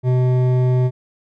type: tone with hard clipping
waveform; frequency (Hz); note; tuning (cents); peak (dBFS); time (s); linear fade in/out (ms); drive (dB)
sine; 126.5; B2; +42; -15; 0.03-0.91; 50; 11
effects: none